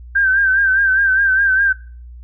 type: tone with vibrato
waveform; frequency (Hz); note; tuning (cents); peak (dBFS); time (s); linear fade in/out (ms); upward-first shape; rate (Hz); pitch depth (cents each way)
sine; 1568; G6; 0; -11; 0.15-1.73; 10; sine; 4.9; 57
effects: noise-tail reverb RT60 0.4 s tail -21 dB re dry + added 60 Hz sine -33 dBFS peak until 2.23 s